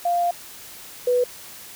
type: tone pair in turn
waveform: sine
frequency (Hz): 698 / 493.6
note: F5 / B4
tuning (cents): -1 / -1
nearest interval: tritone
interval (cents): 600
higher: first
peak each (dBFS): -18 / -16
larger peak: second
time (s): 0.05-0.31 / 1.07-1.24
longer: first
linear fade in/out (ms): 5
effects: white hiss -41 dBFS RMS until 1.75 s